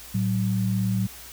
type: tone pair together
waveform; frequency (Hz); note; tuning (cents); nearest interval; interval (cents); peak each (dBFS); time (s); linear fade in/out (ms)
sine; 112.3 / 188.87; A2 / F#3; +36 / +36; major sixth; 900; -24; 0.14-1.07; 10
effects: added 60 Hz sine -50 dBFS peak until 1.32 s + white hiss -43 dBFS RMS until 1.32 s